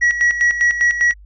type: tone with tremolo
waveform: triangle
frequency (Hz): 1922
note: B6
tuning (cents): -48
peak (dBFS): -9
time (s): 0.01-1.14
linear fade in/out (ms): 20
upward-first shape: square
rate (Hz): 5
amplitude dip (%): 65
effects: added 50 Hz sine -39 dBFS peak until 1.25 s + resampled to 16000 Hz